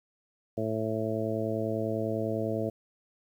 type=harmonic tone; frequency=110 Hz; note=A2; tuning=in tune; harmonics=1 / 2 / 3 / 4 / 5 / 6; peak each=-35 / -35 / -35 / -35 / -35 / -35 dBFS; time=0.57-2.7 s; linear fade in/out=10 ms; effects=10-bit